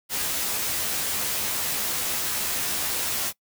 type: noise with comb filter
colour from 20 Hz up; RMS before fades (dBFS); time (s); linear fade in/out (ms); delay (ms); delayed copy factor
white; -27; 0.09-3.33; 50; 14; +0.7
effects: noise-tail reverb RT60 0.1 s tail -22 dB re dry